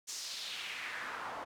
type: noise with band-pass filter sweep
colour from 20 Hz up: pink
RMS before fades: -42 dBFS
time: 0.07-1.45 s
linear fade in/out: 20 ms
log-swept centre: 6600 to 840 Hz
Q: 2.3
effects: none